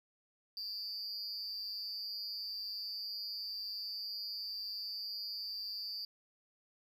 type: tone with amplitude modulation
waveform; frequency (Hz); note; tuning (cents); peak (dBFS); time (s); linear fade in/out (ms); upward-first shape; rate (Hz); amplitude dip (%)
triangle; 4710; D8; +4; -34; 0.57-6.05; 2; sine; 211; 95
effects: none